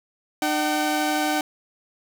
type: tone pair together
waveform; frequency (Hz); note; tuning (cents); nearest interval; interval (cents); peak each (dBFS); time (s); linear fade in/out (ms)
sawtooth; 302 / 762.1; D4 / G5; +48 / -49; octave + major third; 1603; -20; 0.42-1.41; 2
effects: none